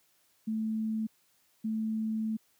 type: tone pair in turn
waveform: sine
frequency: 219.6 / 219.6 Hz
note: A3 / A3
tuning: -3 / -3 cents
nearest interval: unison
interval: 0 cents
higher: neither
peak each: -29 / -29 dBFS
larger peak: neither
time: 0.47-1.07 / 1.64-2.37 s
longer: second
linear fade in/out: 10 ms
effects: white hiss -69 dBFS RMS until 2.59 s + high-pass 60 Hz 12 dB/octave